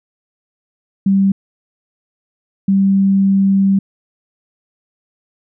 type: tone bursts at uneven times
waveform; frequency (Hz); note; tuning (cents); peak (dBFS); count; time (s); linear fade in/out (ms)
sine; 195.1; G3; -8; -9; 2; 1.06-1.32 / 2.68-3.79; 5
effects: none